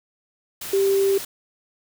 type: tone in noise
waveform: sine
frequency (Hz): 392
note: G4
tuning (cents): 0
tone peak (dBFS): -16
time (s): 0.73-1.18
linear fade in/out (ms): 5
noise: white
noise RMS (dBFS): -33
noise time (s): 0.61-1.25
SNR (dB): +14
effects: none